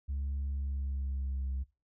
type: tone with pitch glide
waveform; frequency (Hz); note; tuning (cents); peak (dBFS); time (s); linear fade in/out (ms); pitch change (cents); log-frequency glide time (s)
sine; 69.5 to 66.28; C#2 to C2; +5 to +23; -30; 0.08-1.64; 20; -82; 0.51-1.53
effects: noise-tail reverb RT60 0.3 s tail -22 dB re dry + tanh soft clip ceiling -30 dBFS